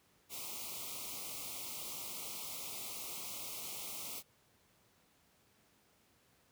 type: band-stop noise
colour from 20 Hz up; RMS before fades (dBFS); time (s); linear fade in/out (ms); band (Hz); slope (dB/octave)
white; -44; 0.29-4.23; 50; 1300 to 2100; 96
effects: pink hiss -70 dBFS RMS until 6.51 s + high-pass 80 Hz 12 dB/octave